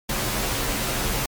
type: noise with comb filter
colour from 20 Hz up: pink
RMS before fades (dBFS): -25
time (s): 0.09-1.26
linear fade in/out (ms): 5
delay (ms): 12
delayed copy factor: -0.85
effects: MP3 96 kbps